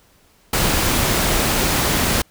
pink noise, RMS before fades -18 dBFS, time 0.53-2.22 s, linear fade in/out 5 ms, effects pink hiss -55 dBFS RMS until 2.3 s

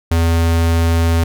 square tone, 83.2 Hz, E2, 17 cents sharp, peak -12 dBFS, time 0.11-1.24 s, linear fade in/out 5 ms, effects none

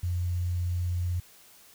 sine tone with quantisation, 88.4 Hz, F2, 22 cents sharp, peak -26 dBFS, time 0.03-1.2 s, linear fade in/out 5 ms, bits 9, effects white hiss -55 dBFS RMS until 1.74 s

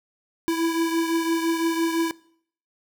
square beating tone pair, 329.6 / 335.5 Hz, E4 / E4, 0 / +31 cents, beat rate 5.9 Hz, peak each -23 / -29 dBFS, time 0.48-2.11 s, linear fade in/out 0 ms, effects noise-tail reverb RT60 0.6 s tail -21 dB re dry

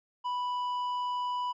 sine tone with tanh clipping, 987.8 Hz, B5, in tune, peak -31 dBFS, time 0.24-1.53 s, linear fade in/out 20 ms, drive 7 dB, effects none

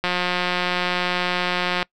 click train, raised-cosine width 0.3 ms, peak -6 dBFS, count 321, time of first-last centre 0.04-1.828 s, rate 179 Hz, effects noise-tail reverb RT60 0.1 s tail -24 dB re dry

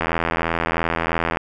click train, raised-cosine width 0.5 ms, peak -5 dBFS, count 114, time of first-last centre 0.01-1.371 s, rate 83 Hz, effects none

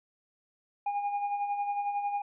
triangle tone with tremolo, 814 Hz, G#5, 35 cents flat, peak -25 dBFS, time 0.86-2.22 s, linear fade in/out 5 ms, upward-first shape sine, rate 11 Hz, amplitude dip 50%, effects resampled to 8000 Hz

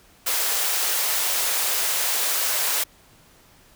white high-pass noise, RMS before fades -23 dBFS, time 0.26-2.84 s, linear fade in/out 10 ms, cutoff 440 Hz, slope 24 dB/octave, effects pink hiss -54 dBFS RMS until 3.75 s

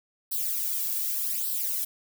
violet noise with flanger, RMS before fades -29 dBFS, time 0.31-1.85 s, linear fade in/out 10 ms, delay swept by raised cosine 0.22 to 1.82 ms, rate 0.85 Hz, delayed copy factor +0.7, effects none

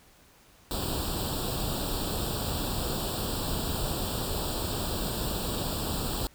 pink noise with comb filter, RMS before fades -31 dBFS, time 0.71-6.27 s, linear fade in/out 0 ms, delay 0.24 ms, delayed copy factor +0.95, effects pink hiss -58 dBFS RMS until 6.34 s

